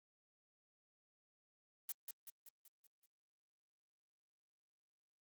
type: noise with echo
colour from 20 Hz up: blue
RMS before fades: -42 dBFS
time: 1.89-1.92 s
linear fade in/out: 2 ms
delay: 190 ms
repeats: 6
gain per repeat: -5 dB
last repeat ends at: 3.06 s
effects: Opus 24 kbps